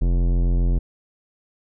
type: tone with tanh clipping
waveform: sine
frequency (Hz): 43.65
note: F1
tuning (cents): 0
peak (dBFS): -18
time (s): 0.01-0.79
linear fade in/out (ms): 10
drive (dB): 17
effects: none